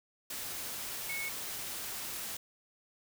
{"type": "tone in noise", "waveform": "sine", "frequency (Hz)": 2200, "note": "C#7", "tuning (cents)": -14, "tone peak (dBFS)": -36, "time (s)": [1.09, 1.29], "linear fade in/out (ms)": 5, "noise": "white", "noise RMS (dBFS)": -40, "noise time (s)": [0.3, 2.37], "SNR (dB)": 1, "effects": []}